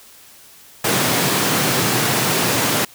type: high-pass noise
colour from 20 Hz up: pink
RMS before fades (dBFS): -18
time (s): 0.84-2.85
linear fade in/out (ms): 5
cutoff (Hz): 110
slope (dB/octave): 48
effects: white hiss -45 dBFS RMS until 2.94 s